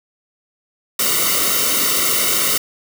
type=noise with comb filter; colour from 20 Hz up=white; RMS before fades=-17 dBFS; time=0.99-2.58 s; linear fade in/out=5 ms; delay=1.2 ms; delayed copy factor=-0.9; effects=none